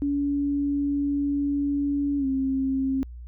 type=tone with pitch glide; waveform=sine; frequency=284.4 to 266.9 Hz; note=C#4 to C4; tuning=+45 to +35 cents; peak=-22 dBFS; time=0.02-3.03 s; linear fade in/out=0 ms; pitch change=-110 cents; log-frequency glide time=2.18-2.26 s; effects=added 60 Hz sine -37 dBFS peak until 3.27 s